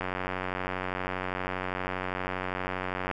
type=click train; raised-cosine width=0.5 ms; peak=-16 dBFS; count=288; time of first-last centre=0.01-3.113 s; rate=92.5 Hz; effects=none